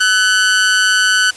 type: tone with amplitude modulation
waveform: sawtooth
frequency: 1500 Hz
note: F#6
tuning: 23 cents sharp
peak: -4 dBFS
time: 0-1.31 s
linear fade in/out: 10 ms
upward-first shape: sine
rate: 196 Hz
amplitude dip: 55%
effects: white hiss -36 dBFS RMS until 1.36 s + resampled to 22050 Hz